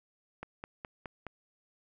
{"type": "click train", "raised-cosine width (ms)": 0.5, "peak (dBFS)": -25, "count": 5, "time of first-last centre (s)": [0.43, 1.267], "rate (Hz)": 4.78, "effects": []}